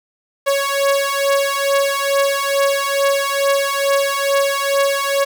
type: beating tone pair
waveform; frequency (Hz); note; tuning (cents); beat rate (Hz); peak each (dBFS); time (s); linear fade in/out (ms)
sawtooth; 554.4 / 556.7; C#5 / C#5; 0 / +7; 2.3; -14; 0.46-5.25; 20
effects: none